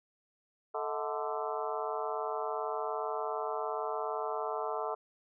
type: harmonic tone with a mistuned harmonic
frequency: 146.83 Hz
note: D3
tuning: in tune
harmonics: 3 / 4 / 5 / 6 / 7 / 8 / 9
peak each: -38 / -39 / -40 / -41 / -41 / -42 / -43 dBFS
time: 0.74-4.95 s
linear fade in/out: 10 ms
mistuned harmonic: 4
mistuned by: +140 cents
effects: none